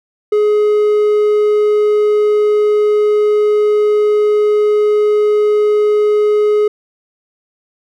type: tone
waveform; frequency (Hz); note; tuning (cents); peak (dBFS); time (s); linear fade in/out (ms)
triangle; 420.3; G#4; +21; -7; 0.32-6.68; 5
effects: none